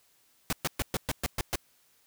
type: noise bursts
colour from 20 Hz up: pink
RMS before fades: -29 dBFS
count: 8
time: 0.5-1.556 s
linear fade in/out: 0 ms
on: 27 ms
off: 120 ms
effects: white hiss -66 dBFS RMS until 2.06 s